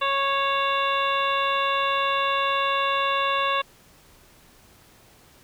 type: harmonic tone with a mistuned harmonic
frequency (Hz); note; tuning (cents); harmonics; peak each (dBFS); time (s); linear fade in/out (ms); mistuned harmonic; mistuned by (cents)
552; C#5; -7; 1 / 2 / 3 / 4 / 5 / 6 / 7; -29 / -23 / -31 / -35 / -29 / -32 / -39; 0.01-3.62; 10; 6; +100
effects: pink hiss -54 dBFS RMS until 5.43 s